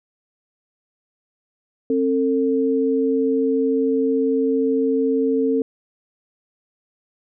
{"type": "tone pair together", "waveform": "sine", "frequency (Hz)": [267.2, 449.3], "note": ["C4", "A4"], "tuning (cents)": [36, 36], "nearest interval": "major sixth", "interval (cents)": 900, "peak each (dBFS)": -19, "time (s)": [1.9, 5.62], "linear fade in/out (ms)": 2, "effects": []}